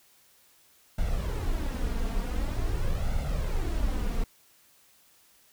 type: noise with flanger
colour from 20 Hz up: brown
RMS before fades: -28 dBFS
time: 0.98-4.24 s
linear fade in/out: 5 ms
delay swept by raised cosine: 1.4 to 4.4 ms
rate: 0.46 Hz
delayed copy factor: +0.6
effects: white hiss -61 dBFS RMS until 5.52 s